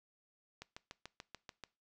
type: click train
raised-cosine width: 0.2 ms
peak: -29 dBFS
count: 8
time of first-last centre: 0.62-1.637 s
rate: 6.88 Hz
effects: noise-tail reverb RT60 0.3 s tail -21 dB re dry